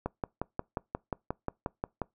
click train, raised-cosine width 1 ms, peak -17 dBFS, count 12, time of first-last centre 0.06-2.017 s, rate 5.62 Hz, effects noise-tail reverb RT60 0.2 s tail -25 dB re dry

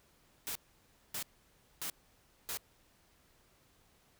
white noise bursts, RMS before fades -39 dBFS, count 4, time 0.47-2.572 s, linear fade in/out 0 ms, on 83 ms, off 590 ms, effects pink hiss -68 dBFS RMS until 4.19 s

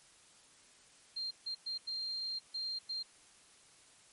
sine tone bursts at uneven times, 4186 Hz, C8, in tune, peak -36 dBFS, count 6, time 1.16-1.31 / 1.46-1.55 / 1.66-1.78 / 1.87-2.39 / 2.54-2.79 / 2.89-3.03 s, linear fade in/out 10 ms, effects white hiss -62 dBFS RMS until 4.12 s + MP3 48 kbps

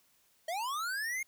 square linear sweep, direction up, 622.3 to 2168 Hz, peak -34 dBFS, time 0.48-1.23 s, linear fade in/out 5 ms, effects white hiss -69 dBFS RMS until 1.27 s

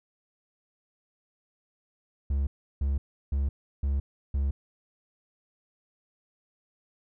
triangle tone bursts, 69.3 Hz, C#2, in tune, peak -22 dBFS, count 5, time 2.3-4.51 s, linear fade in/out 5 ms, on 170 ms, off 340 ms, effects none

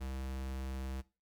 square tone, 65.9 Hz, C2, 13 cents sharp, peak -39 dBFS, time 0-1.02 s, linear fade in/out 20 ms, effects noise-tail reverb RT60 0.3 s tail -19 dB re dry + Opus 48 kbps

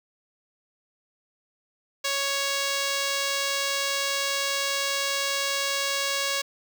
5% pulse tone, 555 Hz, C#5, 2 cents sharp, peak -13 dBFS, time 2.04-6.42 s, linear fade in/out 10 ms, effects none

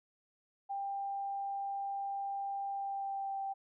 sine tone with pitch glide, 793 to 783 Hz, G5 to G5, +20 to -2 cents, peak -35 dBFS, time 0.69-3.54 s, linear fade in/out 20 ms, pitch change -22 cents, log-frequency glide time 2.7-3.41 s, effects none

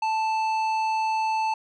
triangle tone with tanh clipping, 880 Hz, A5, in tune, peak -24 dBFS, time 0.02-1.54 s, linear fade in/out 5 ms, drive 15 dB, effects none

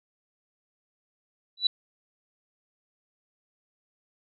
sine tone with exponential growth, 3951 Hz, B7, in tune, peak -15 dBFS, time 1.57-1.67 s, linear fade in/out 5 ms, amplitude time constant 20 ms, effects none

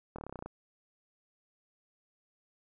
slowing click train, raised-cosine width 1 ms, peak -27 dBFS, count 11, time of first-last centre 0.16-0.46 s, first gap 25 ms, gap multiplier 1.04, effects none

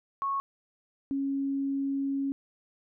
sine tone pair in turn, 1101 / 275.2 Hz, C#6 / C#4, -12 / -12 cents, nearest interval 2 octaves, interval 2400 cents, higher first, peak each -27 dBFS, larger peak neither, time 0.22-0.4 / 1.11-2.32 s, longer second, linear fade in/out 0 ms, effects none

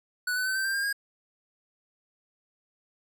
square tone with pitch steps, 1480 / 1504.1 / 1528.7 / 1553.6 / 1578.9 / 1604.7 / 1630.8 Hz, F#6 / F#6 / G6 / G6 / G6 / G6 / G#6, 0 / +28 / -44 / -16 / +12 / +40 / -32 cents, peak -27 dBFS, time 0.27-0.928 s, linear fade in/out 5 ms, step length 94 ms, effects none

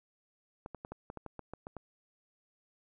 clicks, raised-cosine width 1 ms, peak -28 dBFS, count 11, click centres 0.661 / 0.747 / 0.849 / 0.92 / 1.101 / 1.173 / 1.263 / 1.393 / 1.536 / 1.669 / 1.767 s, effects none

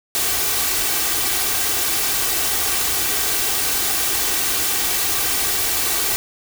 white noise with comb filter, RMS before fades -20 dBFS, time 0.15-6.16 s, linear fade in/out 0 ms, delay 2.6 ms, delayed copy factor +0.55, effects none

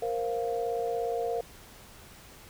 sine chord, Bb suspended second, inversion none, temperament equal, 466.2 / 523.3 / 698.5 Hz, Bb4 / C5 / F5, 0 / 0 / 0 cents, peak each -30 / -36 / -33 dBFS, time 0.02-1.41 s, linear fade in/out 5 ms, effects pink hiss -51 dBFS RMS until 2.49 s

